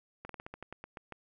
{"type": "slowing click train", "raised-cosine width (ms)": 0.5, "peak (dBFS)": -28, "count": 11, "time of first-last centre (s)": [0.25, 1.123], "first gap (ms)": 43, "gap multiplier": 1.15, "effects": []}